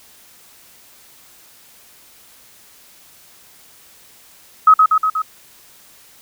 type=tone with echo; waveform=sine; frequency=1273 Hz; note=D#6; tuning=39 cents sharp; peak=-4 dBFS; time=4.67-4.74 s; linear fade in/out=5 ms; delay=120 ms; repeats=4; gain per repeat=-3 dB; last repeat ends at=5.22 s; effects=white hiss -47 dBFS RMS until 6.21 s